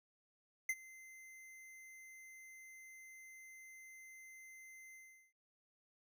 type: tone with ADSR envelope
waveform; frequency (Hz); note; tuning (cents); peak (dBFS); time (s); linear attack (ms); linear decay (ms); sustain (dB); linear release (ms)
square; 2072; C7; -17; -33; 0.69-5.33; 4; 48; -22; 390
effects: none